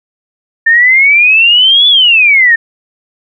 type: exponential two-way sweep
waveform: sine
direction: up then down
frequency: 1788 to 3479 to 1788 Hz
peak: -3 dBFS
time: 0.66-2.56 s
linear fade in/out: 10 ms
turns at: 1.88 s
effects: none